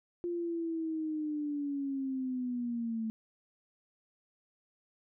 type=linear sweep; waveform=sine; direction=down; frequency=350 to 220 Hz; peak=-32 dBFS; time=0.24-3.1 s; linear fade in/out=0 ms; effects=none